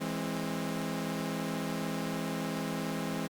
sawtooth chord, E augmented, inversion none, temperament equal with one note detuned, 164.81 / 207.7 / 265.6 Hz, E3 / G#3 / B#3, 0 / 0 / +26 cents, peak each -33 dBFS, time 0-3.28 s, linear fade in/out 20 ms, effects Opus 48 kbps

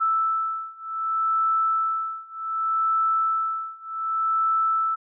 sine beating tone pair, 1318.5 / 1319.16 Hz, E6 / E6, 0 / +1 cents, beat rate 0.66 Hz, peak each -25 / -24 dBFS, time 0-4.96 s, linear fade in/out 20 ms, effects none

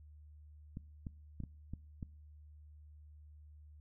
clicks, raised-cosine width 5 ms, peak -30 dBFS, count 6, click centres 0.771 / 1.068 / 1.403 / 1.437 / 1.736 / 2.028 s, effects noise-tail reverb RT60 0.5 s tail -23 dB re dry + added 75 Hz sine -54 dBFS peak until 3.8 s

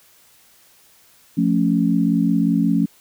sine chord, F augmented, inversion none, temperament equal, 174.61 / 220 / 277.2 Hz, F3 / A3 / C#4, 0 / 0 / 0 cents, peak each -19 dBFS, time 1.37-2.86 s, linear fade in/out 10 ms, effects white hiss -53 dBFS RMS until 3 s

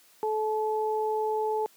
sine tone pair together, 433.4 / 863 Hz, A4 / A5, -26 / -34 cents, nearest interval octave, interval 1192 cents, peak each -27 / -29 dBFS, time 0.23-1.66 s, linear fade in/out 0 ms, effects white hiss -59 dBFS RMS until 1.76 s + high-pass 200 Hz 12 dB/octave

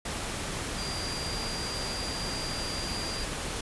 sine tone in noise, 4764 Hz, D8, 24 cents sharp, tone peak -36 dBFS, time 0.78-3.24 s, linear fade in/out 5 ms, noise pink, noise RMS -34 dBFS, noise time 0.05-3.61 s, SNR -5 dB, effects resampled to 24000 Hz

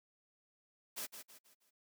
white noise with echo, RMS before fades -42 dBFS, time 0.96-1.07 s, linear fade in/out 20 ms, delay 160 ms, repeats 4, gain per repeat -8 dB, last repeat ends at 1.71 s, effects noise-tail reverb RT60 0.1 s tail -26 dB re dry + high-pass 200 Hz 12 dB/octave

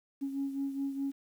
sine beating tone pair, 274.8 / 279.6 Hz, C#4 / C#4, -15 / +15 cents, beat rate 4.8 Hz, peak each -32 / -39 dBFS, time 0.21-1.12 s, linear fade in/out 20 ms, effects tanh soft clip ceiling -26 dBFS + 10-bit

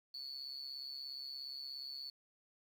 sine tone with amplitude modulation, 4435 Hz, C#8, in tune, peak -38 dBFS, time 0.14-2.1 s, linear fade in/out 5 ms, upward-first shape sine, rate 137 Hz, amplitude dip 95%, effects tanh soft clip ceiling -38 dBFS + 11-bit

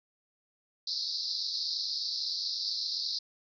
white band-pass noise, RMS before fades -34 dBFS, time 0.87-3.19 s, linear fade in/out 5 ms, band 4000 to 5200 Hz, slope 96 dB/octave, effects none

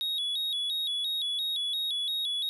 triangle tone with vibrato, 3575 Hz, A7, 27 cents sharp, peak -27 dBFS, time 0.01-2.49 s, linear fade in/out 0 ms, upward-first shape square, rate 2.9 Hz, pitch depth 89 cents each way, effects none

